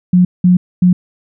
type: tone bursts at uneven times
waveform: sine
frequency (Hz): 180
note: F#3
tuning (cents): -47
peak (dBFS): -5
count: 3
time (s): 0.13-0.25 / 0.44-0.57 / 0.82-0.93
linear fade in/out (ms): 5
effects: none